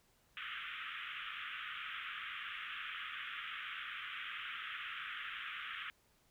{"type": "band-pass noise", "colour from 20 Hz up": "pink", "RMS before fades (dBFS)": -45, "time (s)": [0.37, 5.9], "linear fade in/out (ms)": 0, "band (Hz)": [1200, 3400], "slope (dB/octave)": 96, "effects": ["pink hiss -72 dBFS RMS until 6.3 s"]}